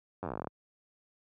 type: slowing click train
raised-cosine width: 1 ms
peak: -22 dBFS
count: 15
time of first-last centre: 0.23-0.472 s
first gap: 10 ms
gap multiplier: 1.08
effects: high-pass 80 Hz 12 dB/octave